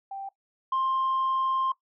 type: tone pair in turn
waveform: sine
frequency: 784 / 1055.3 Hz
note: G5 / C6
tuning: 0 / +14 cents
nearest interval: perfect fourth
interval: 514 cents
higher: second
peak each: -33 / -22 dBFS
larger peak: second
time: 0.11-0.29 / 0.72-1.72 s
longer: second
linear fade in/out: 5 ms
effects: noise-tail reverb RT60 0.1 s tail -18 dB re dry + tanh soft clip ceiling -21 dBFS